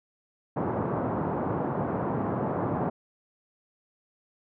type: band-pass noise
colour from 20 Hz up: pink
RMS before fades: -29 dBFS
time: 0.56-2.9 s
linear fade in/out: 10 ms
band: 110 to 1100 Hz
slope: 24 dB/octave
effects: none